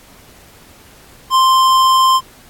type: tone with tanh clipping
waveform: sine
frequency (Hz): 1046.5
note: C6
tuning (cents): 0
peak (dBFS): -10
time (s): 1.3-2.21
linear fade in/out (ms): 50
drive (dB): 17
effects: pink hiss -44 dBFS RMS until 2.49 s + AAC 64 kbps